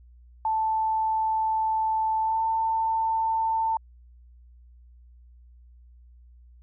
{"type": "tone with pitch glide", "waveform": "sine", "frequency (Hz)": [880, 893.8], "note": ["A5", "A5"], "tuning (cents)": [0, 27], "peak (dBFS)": -22, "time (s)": [0.45, 3.77], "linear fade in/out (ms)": 2, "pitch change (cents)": 27, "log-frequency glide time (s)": [2.21, 2.41], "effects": ["added 60 Hz sine -49 dBFS peak until 6.62 s"]}